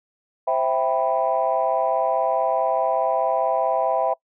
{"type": "chord", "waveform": "sine", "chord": "C major seventh", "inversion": "none", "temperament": "equal", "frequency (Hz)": [523.3, 659.3, 784, 987.8], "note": ["C5", "E5", "G5", "B5"], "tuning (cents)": [0, 0, 0, 0], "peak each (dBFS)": [-25, -21, -23, -26], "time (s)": [0.47, 4.14], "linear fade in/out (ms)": 10, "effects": ["noise-tail reverb RT60 0.1 s tail -24 dB re dry", "tanh soft clip ceiling -9 dBFS"]}